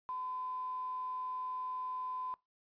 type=tone with quantisation; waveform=sine; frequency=1016 Hz; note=B5; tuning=49 cents sharp; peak=-37 dBFS; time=0.09-2.34 s; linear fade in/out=0 ms; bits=10; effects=noise-tail reverb RT60 0.2 s tail -21 dB re dry + resampled to 11025 Hz